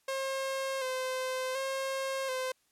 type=tone with vibrato; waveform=sawtooth; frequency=526 Hz; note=C5; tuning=9 cents sharp; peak=-28 dBFS; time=0.08-2.52 s; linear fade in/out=5 ms; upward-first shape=square; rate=0.68 Hz; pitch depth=33 cents each way; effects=white hiss -72 dBFS RMS until 2.71 s + low-pass 12000 Hz 12 dB/octave